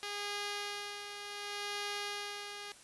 5% pulse tone with tremolo, 409.3 Hz, G#4, 25 cents flat, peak -25 dBFS, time 0.03-2.72 s, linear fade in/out 0 ms, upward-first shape sine, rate 0.68 Hz, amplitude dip 55%, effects white hiss -57 dBFS RMS until 2.83 s + resampled to 24000 Hz

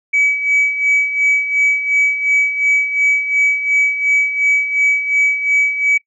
sine tone with tremolo, 2281 Hz, C#7, 49 cents sharp, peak -8 dBFS, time 0.13-5.98 s, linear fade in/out 10 ms, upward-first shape sine, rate 2.8 Hz, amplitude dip 70%, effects noise-tail reverb RT60 0.1 s tail -21 dB re dry + tanh soft clip ceiling -7 dBFS

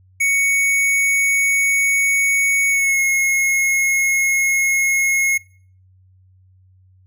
square tone with pitch glide, 2227 to 2166 Hz, C#7 to C#7, +7 to -41 cents, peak -15 dBFS, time 0.2-5.38 s, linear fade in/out 10 ms, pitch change -48 cents, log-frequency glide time 2.7-3 s, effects noise-tail reverb RT60 0.5 s tail -23 dB re dry + added 93 Hz sine -49 dBFS peak until 7.06 s

